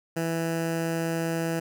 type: tone with notch filter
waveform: 15% pulse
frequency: 165 Hz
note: E3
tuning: 2 cents sharp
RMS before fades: -28 dBFS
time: 0.16-1.6 s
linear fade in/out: 10 ms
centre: 3700 Hz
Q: 2
effects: none